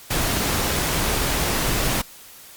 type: noise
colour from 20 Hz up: pink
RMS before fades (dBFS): -22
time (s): 0.1-2.02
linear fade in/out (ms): 10
effects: white hiss -44 dBFS RMS until 2.56 s + Opus 48 kbps